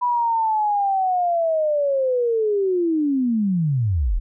sine linear sweep, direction down, 987.8 to 30.97 Hz, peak -17 dBFS, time 0.01-4.2 s, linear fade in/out 20 ms, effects none

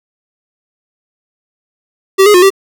square tone with pitch steps, 385.7 / 416.8 / 358.9 / 389.2 Hz, G4 / G#4 / F4 / G4, -28 / +6 / +47 / -12 cents, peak -4 dBFS, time 2.18-2.504 s, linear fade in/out 20 ms, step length 81 ms, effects none

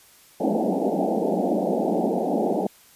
pink band-pass noise, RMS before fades -23 dBFS, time 0.4-2.67 s, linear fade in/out 5 ms, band 180 to 830 Hz, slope 96 dB/octave, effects white hiss -53 dBFS RMS until 2.95 s + resampled to 32000 Hz

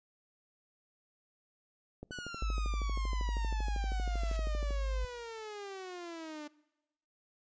click train, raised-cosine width 2 ms, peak -30 dBFS, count 35, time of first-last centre 2.03-4.707 s, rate 12.7 Hz
sawtooth exponential sweep, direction down, 1499 to 293.7 Hz, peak -38 dBFS, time 2.11-6.48 s, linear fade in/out 10 ms
sine tone, 51.91 Hz, G#1, in tune, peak -30 dBFS, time 2.42-5.05 s, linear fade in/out 5 ms
white noise with exponential growth, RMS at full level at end -48 dBFS, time 3.4-4.37 s, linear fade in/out 5 ms, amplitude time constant 210 ms
effects noise-tail reverb RT60 1.0 s tail -22 dB re dry + resampled to 16000 Hz

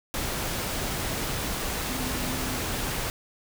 sine tone in noise, 255 Hz, C4, 44 cents flat, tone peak -35 dBFS, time 1.9-2.59 s, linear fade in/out 0 ms, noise pink, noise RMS -30 dBFS, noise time 0.14-3.1 s, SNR -8 dB, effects none

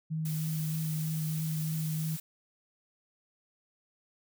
sine tone with vibrato, 157.2 Hz, D#3, 18 cents sharp, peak -30 dBFS, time 0.1-2.17 s, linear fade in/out 20 ms, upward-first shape triangle, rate 3.2 Hz, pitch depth 15 cents each way
blue noise, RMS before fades -42 dBFS, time 0.25-2.2 s, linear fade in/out 5 ms
effects none

